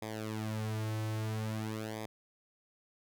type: tone with flanger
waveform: sawtooth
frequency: 109 Hz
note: A2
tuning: 16 cents flat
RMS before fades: -37 dBFS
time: 0.02-2.06 s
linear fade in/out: 5 ms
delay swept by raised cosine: 0.7 to 4.3 ms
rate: 0.5 Hz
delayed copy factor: -0.9
effects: none